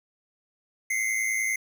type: tone pair together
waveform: square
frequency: 2059 / 2169 Hz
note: C7 / C#7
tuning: -28 / -38 cents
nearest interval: minor second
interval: 90 cents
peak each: -27 / -30 dBFS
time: 0.9-1.56 s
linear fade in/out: 5 ms
effects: none